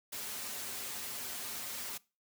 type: noise with comb filter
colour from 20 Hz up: white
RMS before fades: -41 dBFS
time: 0.12-1.98 s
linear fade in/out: 10 ms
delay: 6.2 ms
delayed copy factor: -0.6
effects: noise-tail reverb RT60 0.3 s tail -22 dB re dry + high-pass 100 Hz 12 dB/octave